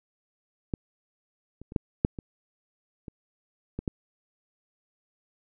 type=clicks; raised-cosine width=3 ms; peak=-15 / -30 / -28 / -11 / -7 / -23 / -26 / -19 / -15 dBFS; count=9; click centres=0.738 / 1.616 / 1.721 / 1.762 / 2.049 / 2.188 / 3.082 / 3.79 / 3.878 s; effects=none